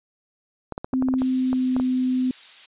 clicks, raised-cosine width 1 ms, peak -16 dBFS, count 11, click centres 0.723 / 0.779 / 0.845 / 0.937 / 1.024 / 1.086 / 1.139 / 1.219 / 1.53 / 1.765 / 1.799 s
sine tone with pitch glide, 259.3 to 255.3 Hz, C4 to C4, -15 to -42 cents, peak -19 dBFS, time 0.93-2.31 s, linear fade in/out 2 ms, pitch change -27 cents, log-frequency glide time 1.16-1.76 s
violet noise, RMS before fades -30 dBFS, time 1.18-2.66 s, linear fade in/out 5 ms
effects resampled to 8000 Hz

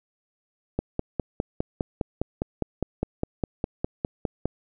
click train, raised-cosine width 2 ms, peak -11 dBFS, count 19, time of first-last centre 0.79-4.456 s, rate 4.91 Hz, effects none

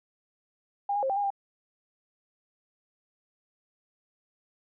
sine tone with pitch steps, 806 / 821 / 534 / 785 / 815 / 794 Hz, G5 / G#5 / C5 / G5 / G#5 / G5, +48 / -20 / +35 / +2 / -33 / +22 cents, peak -25 dBFS, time 0.89-1.304 s, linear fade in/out 5 ms, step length 69 ms, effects none

